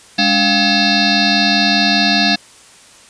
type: tone with frequency modulation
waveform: sine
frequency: 2185 Hz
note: C#7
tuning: 26 cents flat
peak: -10 dBFS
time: 0.18-2.36 s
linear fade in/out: 10 ms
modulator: 495 Hz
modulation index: 5.2
effects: white hiss -43 dBFS RMS until 3.09 s + resampled to 22050 Hz